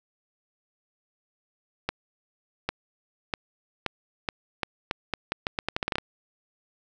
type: accelerating click train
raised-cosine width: 0.3 ms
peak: -10 dBFS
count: 18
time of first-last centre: 1.89-5.983 s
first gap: 800 ms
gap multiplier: 0.81
effects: none